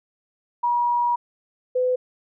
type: tone pair in turn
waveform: sine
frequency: 960 / 504.6 Hz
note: B5 / B4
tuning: -49 / +37 cents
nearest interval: major seventh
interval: 1114 cents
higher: first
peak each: -18 dBFS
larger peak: neither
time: 0.63-1.16 / 1.75-1.96 s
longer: first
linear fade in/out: 10 ms
effects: none